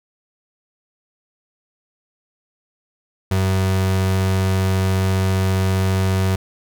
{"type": "tone", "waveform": "35% pulse", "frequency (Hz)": 94.8, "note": "F#2", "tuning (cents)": 43, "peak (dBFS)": -14, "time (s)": [3.31, 6.36], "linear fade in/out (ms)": 5, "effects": []}